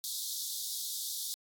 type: high-pass noise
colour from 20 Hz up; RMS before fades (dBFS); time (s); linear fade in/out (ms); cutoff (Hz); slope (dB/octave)
pink; -37; 0.04-1.34; 0; 3500; 96
effects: AAC 64 kbps